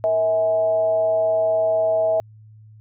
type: tone with frequency modulation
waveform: sine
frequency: 646 Hz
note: E5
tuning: 35 cents flat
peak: -16 dBFS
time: 0.04-2.2 s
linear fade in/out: 0 ms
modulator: 184 Hz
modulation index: 0.38
effects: added 108 Hz sine -43 dBFS peak until 2.8 s